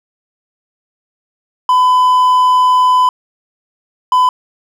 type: tone bursts at uneven times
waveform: triangle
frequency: 1006 Hz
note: B5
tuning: 32 cents sharp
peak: -5 dBFS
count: 2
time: 1.69-3.09 / 4.12-4.29 s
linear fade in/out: 2 ms
effects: none